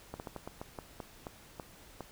slowing click train, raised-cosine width 1 ms, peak -26 dBFS, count 11, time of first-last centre 0.14-2.007 s, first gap 59 ms, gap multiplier 1.24, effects pink hiss -56 dBFS RMS until 2.11 s

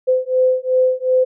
sine beating tone pair, 511 / 513.7 Hz, C5 / C5, -41 / -32 cents, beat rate 2.7 Hz, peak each -16 / -16 dBFS, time 0.07-1.25 s, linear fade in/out 20 ms, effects none

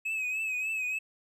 triangle tone with vibrato, 2561 Hz, D#7, 49 cents sharp, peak -28 dBFS, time 0.05-0.99 s, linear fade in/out 10 ms, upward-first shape triangle, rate 3.4 Hz, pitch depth 67 cents each way, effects none

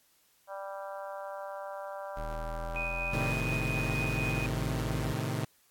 harmonic tone, 196 Hz, G3, in tune, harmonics 3 / 4 / 5 / 6 / 7 / 8, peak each -40 / -44 / -45 / -49 / -49 / -52 dBFS, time 0.47-3.35 s, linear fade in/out 50 ms
square exponential sweep, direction up, 38.61 to 55 Hz, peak -37 dBFS, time 2.16-5.14 s, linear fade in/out 20 ms
sine tone with tremolo, 2489 Hz, D#7, in tune, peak -32 dBFS, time 2.76-4.46 s, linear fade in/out 0 ms, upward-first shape sine, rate 4.2 Hz, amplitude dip 30%
sawtooth chord, A diminished, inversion none, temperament equal, 110 / 130.81 / 155.56 Hz, A2 / C3 / Eb3, 0 / 0 / 0 cents, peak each -31 / -31 / -32 dBFS, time 3.13-5.45 s, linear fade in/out 5 ms
effects white hiss -67 dBFS RMS until 5.7 s + AAC 64 kbps

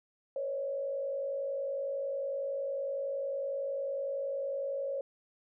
sine tone with frequency modulation, 551 Hz, C#5, 11 cents flat, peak -32 dBFS, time 0.36-5.01 s, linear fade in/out 2 ms, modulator 50.9 Hz, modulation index 0.69, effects none

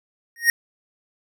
square tone with exponential growth, 1864.7 Hz, A#6, in tune, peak -10 dBFS, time 0.36-0.5 s, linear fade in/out 1 ms, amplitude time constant 29 ms, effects none

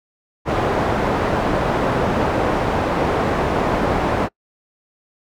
white low-pass noise, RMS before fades -19 dBFS, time 0.45-4.29 s, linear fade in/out 50 ms, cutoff 800 Hz, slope 12 dB/octave, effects noise-tail reverb RT60 0.1 s tail -25 dB re dry

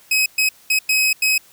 sawtooth tone bursts at uneven times, 2542 Hz, D#7, 36 cents sharp, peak -11 dBFS, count 5, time 0.11-0.26 / 0.38-0.49 / 0.7-0.79 / 0.89-1.13 / 1.22-1.38 s, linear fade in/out 5 ms, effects white hiss -50 dBFS RMS until 1.52 s

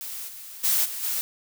blue noise with level steps, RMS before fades -35 / -41 / -22 / -33 / -27 dBFS, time 0.01-1.21 s, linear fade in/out 0 ms, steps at 0.27 / 0.63 / 0.84 / 1.02 s, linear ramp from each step 20 ms, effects none

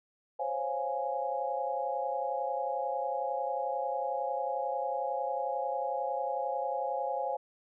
sine chord, Db major seventh, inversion third, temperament equal, 523.3 / 554.4 / 698.5 / 830.6 Hz, C5 / Db5 / F5 / Ab5, 0 / 0 / 0 / 0 cents, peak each -36 / -37 / -37 / -34 dBFS, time 0.39-7.37 s, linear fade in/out 10 ms, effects none

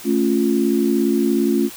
sine chord, A augmented, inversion none, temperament equal, 220 / 277.2 / 349.2 Hz, A3 / C#4 / E#4, 0 / 0 / 0 cents, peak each -19 dBFS, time 0.04-1.7 s, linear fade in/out 50 ms, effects white hiss -37 dBFS RMS until 1.76 s

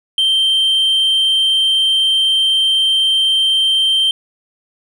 sine tone, 3136 Hz, G7, in tune, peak -8 dBFS, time 0.18-4.11 s, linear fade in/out 2 ms, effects tanh soft clip ceiling -10 dBFS

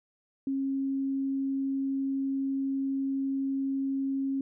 sine tone, 271.2 Hz, C#4, 38 cents flat, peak -27 dBFS, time 0.47-4.41 s, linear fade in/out 2 ms, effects none

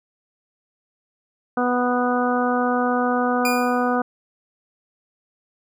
harmonic tone, 246.9 Hz, B3, in tune, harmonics 1 / 2 / 3 / 4 / 5 / 6, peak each -22 / -24 / -24 / -30 / -26 / -29 dBFS, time 1.57-4.02 s, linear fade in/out 5 ms
sawtooth tone with exponential decay, 2424 Hz, D#7, 46 cents flat, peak -17 dBFS, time 3.45-3.96 s, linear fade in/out 2 ms, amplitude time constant 110 ms
effects none

